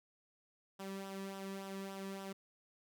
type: tone with flanger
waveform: sawtooth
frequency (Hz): 194.4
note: G3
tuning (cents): -14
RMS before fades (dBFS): -45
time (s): 0.79-2.33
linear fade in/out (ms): 10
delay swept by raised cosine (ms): 0.44 to 1.42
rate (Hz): 3.5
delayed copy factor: -0.55
effects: none